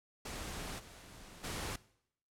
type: noise with level steps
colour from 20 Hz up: pink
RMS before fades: -43 / -54 / -40 dBFS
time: 0.25-1.76 s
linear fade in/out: 5 ms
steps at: 0.78 / 1.43 s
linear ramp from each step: 20 ms
effects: noise-tail reverb RT60 0.7 s tail -20 dB re dry + low-pass 11000 Hz 12 dB/octave